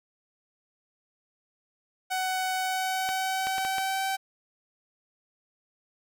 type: tone with pitch glide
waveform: sawtooth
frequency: 748 to 770.8 Hz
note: F#5 to G5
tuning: +19 to -29 cents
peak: -23 dBFS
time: 2.1-4.17 s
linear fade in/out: 20 ms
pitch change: +52 cents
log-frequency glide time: 2.56-4.03 s
type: clicks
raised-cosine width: 0.3 ms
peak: -18 dBFS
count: 5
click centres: 3.09 / 3.47 / 3.582 / 3.65 / 3.783 s
effects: none